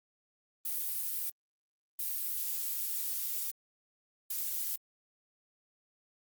violet noise bursts at uneven times, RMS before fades -35 dBFS, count 3, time 0.65-1.3 / 1.99-3.51 / 4.3-4.76 s, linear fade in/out 5 ms, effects Opus 32 kbps

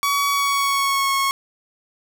sawtooth tone with pitch glide, 1131 to 1095 Hz, C#6 to C#6, +34 to -22 cents, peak -14 dBFS, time 0.03-1.31 s, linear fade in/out 0 ms, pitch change -56 cents, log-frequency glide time 0.29-1.13 s, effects none

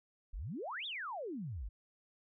sine exponential two-way sweep, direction up then down, 35.02 to 3803 to 43.91 Hz, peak -39 dBFS, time 0.33-1.69 s, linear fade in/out 10 ms, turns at 0.86 s, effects none

